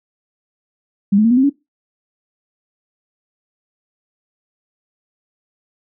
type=tone with pitch steps; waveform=sine; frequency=199.8 / 214.1 / 229.5 / 246 / 263.6 / 282.6 Hz; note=G3 / A3 / A#3 / B3 / C4 / C#4; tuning=+33 / -47 / -27 / -7 / +13 / +34 cents; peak=-9 dBFS; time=1.12-1.498 s; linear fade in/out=10 ms; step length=63 ms; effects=noise-tail reverb RT60 0.2 s tail -19 dB re dry